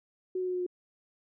sine tone with pitch steps, 370 / 367.2 / 364.5 / 361.8 / 359.1 Hz, F#4 / F#4 / F#4 / F#4 / F4, 0 / -13 / -26 / -39 / +48 cents, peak -29 dBFS, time 0.35-0.665 s, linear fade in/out 5 ms, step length 63 ms, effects none

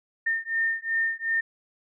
sine beating tone pair, 1815 / 1817.7 Hz, A#6 / A#6, -47 / -44 cents, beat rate 2.7 Hz, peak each -27 dBFS, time 0.26-1.41 s, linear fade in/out 10 ms, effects none

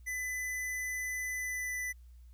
square tone with pitch glide, 2004 to 1991.3 Hz, B6 to B6, +25 to +14 cents, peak -35 dBFS, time 0.06-1.93 s, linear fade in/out 20 ms, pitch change -11 cents, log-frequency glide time 1.36-1.75 s, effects added 60 Hz sine -51 dBFS peak until 2.33 s + white hiss -75 dBFS RMS until 2.33 s

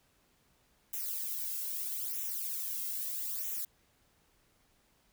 violet noise with flanger, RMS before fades -37 dBFS, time 0.93-3.65 s, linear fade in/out 5 ms, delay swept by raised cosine 0.21 to 1.71 ms, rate 0.78 Hz, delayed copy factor -0.8, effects pink hiss -70 dBFS RMS until 5.12 s

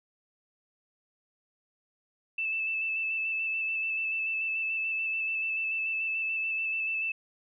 sine tone with vibrato, 2637 Hz, E7, in tune, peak -28 dBFS, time 2.38-7.12 s, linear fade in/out 5 ms, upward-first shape square, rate 6.9 Hz, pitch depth 15 cents each way, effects none

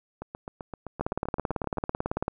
two click trains, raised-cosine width 1 ms, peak -13 / -22 dBFS, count 24 / 13, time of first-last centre 1.01-2.281 / 0.22-1.772 s, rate 18.1 / 7.73 Hz, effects none

